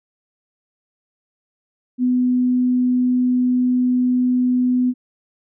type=tone; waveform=sine; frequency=250.1 Hz; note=B3; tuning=22 cents sharp; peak=-14 dBFS; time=1.98-4.94 s; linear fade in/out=50 ms; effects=none